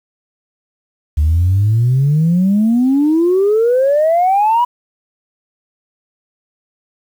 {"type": "exponential sweep", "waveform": "sine", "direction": "up", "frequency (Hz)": [72.6, 987.8], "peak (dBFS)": -8, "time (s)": [1.17, 4.65], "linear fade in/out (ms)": 10, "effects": ["tanh soft clip ceiling -6 dBFS", "7-bit"]}